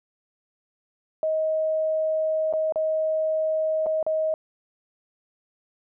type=tone with dropouts; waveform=sine; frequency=630 Hz; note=D#5; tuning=21 cents sharp; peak=-21 dBFS; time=1.23-4.34 s; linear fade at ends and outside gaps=1 ms; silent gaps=2.527-2.536 / 2.723-2.758 / 3.861-3.866 / 4.028-4.065 s; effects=none